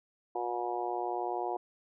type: harmonic tone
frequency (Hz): 120.5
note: B2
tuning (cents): -42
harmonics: 3 / 4 / 5 / 6 / 7 / 8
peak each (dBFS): -37 / -41 / -45 / -35 / -39 / -41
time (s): 0.35-1.57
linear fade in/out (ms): 5
effects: none